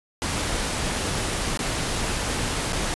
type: noise with dropouts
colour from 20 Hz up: pink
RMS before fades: -26 dBFS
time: 0.22-2.94 s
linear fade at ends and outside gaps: 0 ms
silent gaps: 1.574-1.592 / 2.724-2.73 s
effects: resampled to 24000 Hz